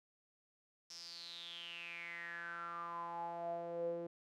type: tone with band-pass filter sweep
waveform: sawtooth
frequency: 170.5 Hz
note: F3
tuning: 41 cents flat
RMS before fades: -45 dBFS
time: 0.9-4.07 s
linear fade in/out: 5 ms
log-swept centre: 5500 to 430 Hz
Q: 9.3
effects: none